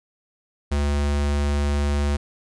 square tone, 72.1 Hz, D2, 31 cents flat, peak -20 dBFS, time 0.71-2.17 s, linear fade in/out 10 ms, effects resampled to 22050 Hz + 10-bit

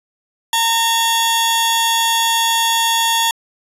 sawtooth tone pair together, 914 / 3376 Hz, A#5 / G#7, -34 / +28 cents, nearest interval octave + major seventh, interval 2262 cents, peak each -12 / -14 dBFS, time 0.53-3.31 s, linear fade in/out 2 ms, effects resampled to 32000 Hz

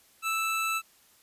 square tone pair together, 1318.5 / 2637 Hz, E6 / E7, 0 / 0 cents, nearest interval octave, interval 1200 cents, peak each -30 / -31 dBFS, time 0.22-0.82 s, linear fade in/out 50 ms, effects white hiss -61 dBFS RMS until 1.22 s + resampled to 32000 Hz

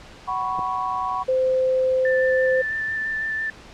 sine chord, F# suspended fourth, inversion none, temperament equal with one note detuned, 749 / 987.8 / 1108.7 Hz, F#5 / B5 / C#6, +21 / 0 / 0 cents, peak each -28 / -27 / -26 dBFS, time 0.27-1.24 s, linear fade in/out 20 ms
clicks, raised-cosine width 2 ms, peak -25 / -21 dBFS, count 2, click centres 0.587 / 0.593 s
sine tone, 518 Hz, C5, 17 cents flat, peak -17 dBFS, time 1.28-2.62 s, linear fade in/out 10 ms
sine tone with vibrato, 1769 Hz, A6, 9 cents sharp, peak -23 dBFS, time 2.05-3.5 s, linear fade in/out 2 ms, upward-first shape square, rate 6 Hz, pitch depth 10 cents each way
effects pink hiss -44 dBFS RMS until 3.73 s + low-pass 5000 Hz 12 dB/octave

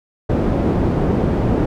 white low-pass noise, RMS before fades -17 dBFS, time 0.29-1.66 s, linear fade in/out 10 ms, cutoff 340 Hz, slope 12 dB/octave, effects none

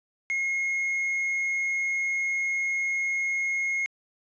triangle tone, 2156 Hz, C#7, 49 cents flat, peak -23 dBFS, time 0.3-3.86 s, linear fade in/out 0 ms, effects resampled to 16000 Hz

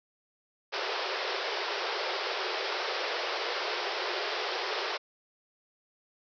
pink band-pass noise, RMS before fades -33 dBFS, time 0.72-4.98 s, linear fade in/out 20 ms, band 360 to 5400 Hz, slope 96 dB/octave, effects none

